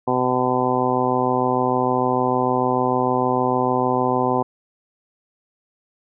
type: harmonic tone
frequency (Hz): 126.6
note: B2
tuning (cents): +43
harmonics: 1 / 2 / 3 / 4 / 5 / 6 / 7 / 8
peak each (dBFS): -29 / -24 / -24 / -25 / -29 / -24 / -25 / -25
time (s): 0.07-4.43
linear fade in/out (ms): 10
effects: none